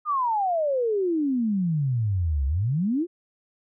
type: exponential two-way sweep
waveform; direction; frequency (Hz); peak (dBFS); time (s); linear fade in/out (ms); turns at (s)
sine; down then up; 1244.5 to 65.41 to 368.9; -21; 0.05-3.07; 50; 2.46
effects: none